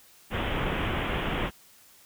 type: low-pass noise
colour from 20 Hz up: pink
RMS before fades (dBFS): -29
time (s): 0.3-1.51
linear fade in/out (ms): 50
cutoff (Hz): 3400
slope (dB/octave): 96
effects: white hiss -56 dBFS RMS until 2.05 s